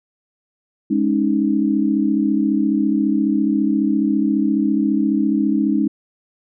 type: chord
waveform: sine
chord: Ab suspended fourth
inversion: none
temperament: just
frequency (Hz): 207.7 / 276.9 / 311.5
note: Ab3 / Db4 / Eb4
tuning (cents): 0 / -2 / +2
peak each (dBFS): -19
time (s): 0.9-5.88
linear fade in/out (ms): 10
effects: none